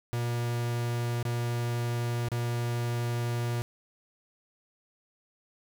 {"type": "tone with dropouts", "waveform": "45% pulse", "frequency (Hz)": 119.2, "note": "A#2", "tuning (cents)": 39, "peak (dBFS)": -28, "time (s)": [0.13, 3.62], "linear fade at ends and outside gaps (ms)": 0, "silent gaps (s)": [[1.228, 1.252], [2.286, 2.317]], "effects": ["10-bit"]}